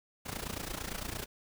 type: noise with amplitude modulation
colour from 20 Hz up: pink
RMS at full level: -36 dBFS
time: 0.25-1.26 s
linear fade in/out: 20 ms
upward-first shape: sine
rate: 28.8 Hz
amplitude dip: 80%
effects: none